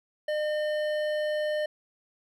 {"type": "tone with hard clipping", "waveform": "triangle", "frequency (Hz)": 606, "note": "D#5", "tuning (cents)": -46, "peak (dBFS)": -28, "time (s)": [0.28, 1.66], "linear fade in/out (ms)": 5, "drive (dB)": 15, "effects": []}